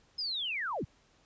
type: linear sweep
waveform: sine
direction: down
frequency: 5170 to 46.25 Hz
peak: -32 dBFS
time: 0.18-0.85 s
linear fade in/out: 10 ms
effects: pink hiss -66 dBFS RMS until 1.25 s + resampled to 16000 Hz